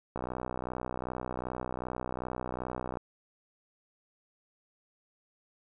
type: click train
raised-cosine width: 1 ms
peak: -21 dBFS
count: 177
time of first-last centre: 0.16-2.972 s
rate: 62.6 Hz
effects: none